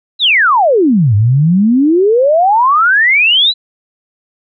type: exponential two-way sweep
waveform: sine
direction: down then up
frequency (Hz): 4079 to 98.8 to 4079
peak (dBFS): -6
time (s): 0.19-3.54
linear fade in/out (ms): 50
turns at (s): 1.15
effects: none